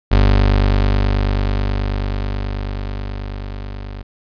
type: tone with level ramp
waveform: 30% pulse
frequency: 49.27 Hz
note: G1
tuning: 10 cents sharp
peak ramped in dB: -6 to -25 dBFS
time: 0.11-4.03 s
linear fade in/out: 10 ms
effects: resampled to 11025 Hz